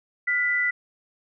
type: tone pair together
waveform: sine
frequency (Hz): 1423.4 / 1986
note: F6 / B6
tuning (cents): +33 / +9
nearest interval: tritone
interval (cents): 576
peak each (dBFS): -29 / -21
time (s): 0.27-0.71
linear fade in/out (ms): 10
effects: none